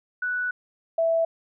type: tone pair in turn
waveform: sine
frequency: 1480 / 659.3 Hz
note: F#6 / E5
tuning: 0 / 0 cents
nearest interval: octave + major second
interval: 1400 cents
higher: first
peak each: -24 / -19 dBFS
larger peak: second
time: 0.22-0.51 / 0.98-1.25 s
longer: first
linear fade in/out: 5 ms
effects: none